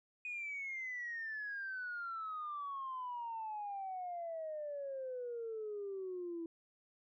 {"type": "exponential sweep", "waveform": "sine", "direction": "down", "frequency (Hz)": [2489, 328.6], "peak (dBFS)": -39, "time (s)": [0.25, 6.46], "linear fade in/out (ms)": 2, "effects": ["tanh soft clip ceiling -35 dBFS"]}